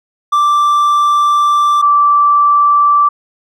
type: tone pair in turn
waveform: triangle / sine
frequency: 1174 / 1165.9 Hz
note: D6 / D6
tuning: -1 / -13 cents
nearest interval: unison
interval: 12 cents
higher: first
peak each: -6 dBFS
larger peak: neither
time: 0.32-1.82 / 1.82-3.09 s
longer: first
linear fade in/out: 10 ms
effects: none